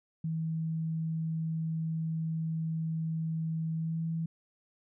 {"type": "tone with pitch glide", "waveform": "sine", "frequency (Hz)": [161.2, 163.54], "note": ["E3", "E3"], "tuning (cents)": [-38, -13], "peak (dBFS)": -30, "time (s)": [0.24, 4.26], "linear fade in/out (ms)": 5, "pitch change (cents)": 25, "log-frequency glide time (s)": [3.75, 4.02], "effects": []}